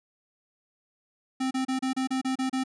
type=tone bursts; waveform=square; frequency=261.6 Hz; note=C4; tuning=in tune; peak=-26 dBFS; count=9; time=1.4-2.638 s; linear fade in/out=10 ms; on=110 ms; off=31 ms; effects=resampled to 22050 Hz